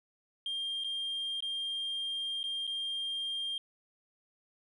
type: tone with dropouts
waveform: sine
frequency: 3201 Hz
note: G7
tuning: 36 cents sharp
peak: -31 dBFS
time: 0.46-3.58 s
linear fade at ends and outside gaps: 2 ms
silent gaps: 0.838-0.844 / 1.405-1.424 / 2.431-2.439 / 2.669-2.675 s
effects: tanh soft clip ceiling -31 dBFS